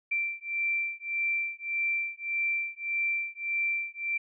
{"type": "beating tone pair", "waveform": "sine", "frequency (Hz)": [2349, 2350.7], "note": ["D7", "D7"], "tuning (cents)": [0, 1], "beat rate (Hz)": 1.7, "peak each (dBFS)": -31, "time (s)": [0.11, 4.18], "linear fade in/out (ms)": 10, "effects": []}